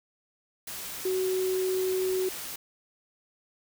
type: tone in noise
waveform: sine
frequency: 373.4 Hz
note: F#4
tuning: 16 cents sharp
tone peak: -25 dBFS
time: 1.05-2.29 s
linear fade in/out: 5 ms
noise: white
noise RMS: -38 dBFS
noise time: 0.67-2.56 s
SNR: +10 dB
effects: none